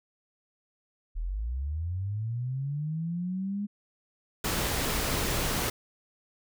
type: linear sweep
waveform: sine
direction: up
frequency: 36.71 to 207.7 Hz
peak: -29 dBFS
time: 1.15-3.67 s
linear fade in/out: 20 ms
type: noise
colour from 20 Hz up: pink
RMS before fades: -29 dBFS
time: 4.44-5.7 s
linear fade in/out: 5 ms
effects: none